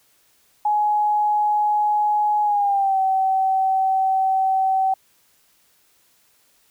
sine tone with pitch glide, 839 to 764.9 Hz, G#5 to G5, +17 to -43 cents, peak -16 dBFS, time 0.65-4.94 s, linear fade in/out 5 ms, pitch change -160 cents, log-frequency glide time 2.43-2.99 s, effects white hiss -60 dBFS RMS until 6.7 s

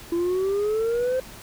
sine exponential sweep, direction up, 336 to 523.3 Hz, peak -18 dBFS, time 0.12-1.2 s, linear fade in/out 5 ms, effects tanh soft clip ceiling -20 dBFS + pink hiss -43 dBFS RMS until 1.42 s

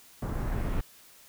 brown noise with low-pass filter sweep, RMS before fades -30 dBFS, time 0.22-0.81 s, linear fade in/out 5 ms, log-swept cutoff 1200 to 2600 Hz, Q 1.1, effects white hiss -55 dBFS RMS until 1.28 s

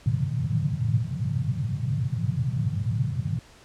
pink band-pass noise, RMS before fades -26 dBFS, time 0.06-3.39 s, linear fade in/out 2 ms, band 100 to 160 Hz, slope 48 dB/octave, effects pink hiss -52 dBFS RMS until 3.64 s + low-pass 8000 Hz 12 dB/octave

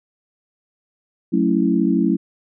sine chord, F# minor seventh, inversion none, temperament equal with one note detuned, 185 / 220.8 / 277.2 / 329.6 Hz, F#3 / A3 / C#4 / E4, 0 / +6 / 0 / 0 cents, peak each -20 dBFS, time 1.32-2.17 s, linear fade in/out 20 ms, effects none

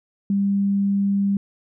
sine tone, 198.9 Hz, G3, 25 cents sharp, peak -17 dBFS, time 0.3-1.37 s, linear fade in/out 2 ms, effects none

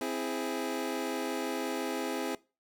25% pulse chord, C augmented, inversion none, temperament equal, 261.6 / 329.6 / 415.3 Hz, C4 / E4 / G#4, 0 / 0 / 0 cents, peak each -32 / -33 / -33 dBFS, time 0.01-2.35 s, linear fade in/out 2 ms, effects noise-tail reverb RT60 0.3 s tail -21 dB re dry

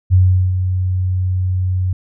sine tone with ADSR envelope, 92.2 Hz, F#2, 6 cents flat, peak -6 dBFS, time 0.1-1.93 s, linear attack 35 ms, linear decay 390 ms, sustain -8 dB, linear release 3 ms, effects none

